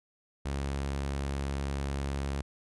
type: tone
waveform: sawtooth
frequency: 69.3 Hz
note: C#2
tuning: in tune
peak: -27 dBFS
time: 0.45-2.42 s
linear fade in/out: 10 ms
effects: resampled to 24000 Hz